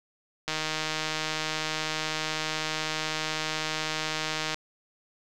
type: click train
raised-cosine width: 0.2 ms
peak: -12 dBFS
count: 635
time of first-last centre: 0.48-4.544 s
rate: 156 Hz
effects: none